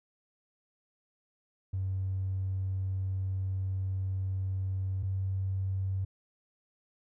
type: tone pair in turn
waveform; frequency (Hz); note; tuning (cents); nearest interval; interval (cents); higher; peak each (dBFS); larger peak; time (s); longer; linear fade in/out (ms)
triangle; 95 / 95.61; F#2 / G2; +46 / -43; unison; 11; second; -26 / -25; second; 1.73-5.03 / 5.03-6.05; first; 10
effects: tanh soft clip ceiling -27 dBFS